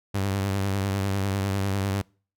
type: tone with vibrato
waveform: sawtooth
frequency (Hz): 98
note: G2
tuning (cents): 0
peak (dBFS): -20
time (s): 0.14-2.02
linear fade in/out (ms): 10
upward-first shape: triangle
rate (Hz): 10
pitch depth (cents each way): 54
effects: noise-tail reverb RT60 0.4 s tail -26 dB re dry